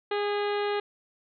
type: harmonic tone with a mistuned harmonic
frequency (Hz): 411.1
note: G#4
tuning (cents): -18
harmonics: 1 / 2 / 3 / 4 / 5 / 6 / 7 / 8 / 9 / 10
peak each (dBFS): -27 / -33 / -37 / -39 / -41 / -43 / -44 / -45 / -46 / -47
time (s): 0.11-0.8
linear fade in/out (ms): 5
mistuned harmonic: 5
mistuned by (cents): -26
effects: none